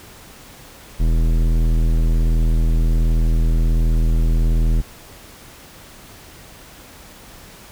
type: tone with tanh clipping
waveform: sine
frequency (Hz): 40.67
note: E1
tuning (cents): -23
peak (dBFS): -15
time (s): 0.99-4.82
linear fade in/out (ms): 20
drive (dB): 16
effects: pink hiss -42 dBFS RMS until 7.71 s